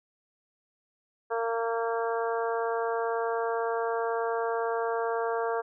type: harmonic tone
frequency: 229.5 Hz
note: A#3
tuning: 27 cents flat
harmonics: 2 / 3 / 4 / 5 / 6 / 7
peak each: -29 / -33 / -35 / -37 / -39 / -40 dBFS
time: 1.3-5.62 s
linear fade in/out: 20 ms
effects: none